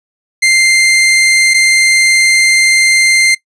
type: tone pair in turn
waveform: sawtooth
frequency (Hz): 2093 / 2093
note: C7 / C7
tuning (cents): 0 / 0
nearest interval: unison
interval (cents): 0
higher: neither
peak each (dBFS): -3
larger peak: neither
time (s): 0.42-1.54 / 1.54-3.35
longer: second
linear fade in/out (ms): 10
effects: noise-tail reverb RT60 0.1 s tail -18 dB re dry + resampled to 24000 Hz